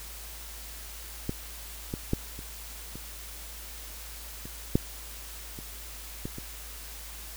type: clicks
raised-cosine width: 3 ms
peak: -16 / -18 / -12 / -29 / -27 / -28 / -8 / -27 / -20 / -25 dBFS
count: 10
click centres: 1.294 / 1.939 / 2.134 / 2.391 / 2.956 / 4.455 / 4.755 / 5.589 / 6.255 / 6.384 s
effects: added 54 Hz sine -44 dBFS peak until 7.36 s + white hiss -44 dBFS RMS until 7.36 s